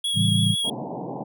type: tone with vibrato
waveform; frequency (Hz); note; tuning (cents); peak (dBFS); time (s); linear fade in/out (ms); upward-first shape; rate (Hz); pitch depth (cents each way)
square; 3322; G#7; 0; -23; 0.04-0.7; 5; triangle; 6.1; 22
type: chord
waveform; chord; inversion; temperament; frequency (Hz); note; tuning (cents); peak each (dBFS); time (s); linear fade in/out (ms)
sine; A dominant seventh; none; just; 110 / 137.5 / 165 / 198; A2 / C#3 / E3 / G3; 0 / -14 / +2 / +18; -22 / -27 / -24 / -24; 0.14-0.56; 50
type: band-pass noise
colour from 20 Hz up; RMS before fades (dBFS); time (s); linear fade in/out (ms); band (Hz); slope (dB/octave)
pink; -32; 0.64-1.24; 10; 120 to 960; 96
effects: none